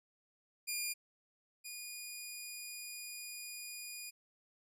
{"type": "tone pair in turn", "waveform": "10% pulse", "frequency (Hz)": [2417, 2448], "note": ["D7", "D#7"], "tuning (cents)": [49, -29], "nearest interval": "unison", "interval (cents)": 22, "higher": "second", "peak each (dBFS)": [-27, -35], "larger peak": "first", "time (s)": [[0.67, 0.94], [1.64, 4.11]], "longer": "second", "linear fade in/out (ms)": 20, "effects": ["resampled to 32000 Hz"]}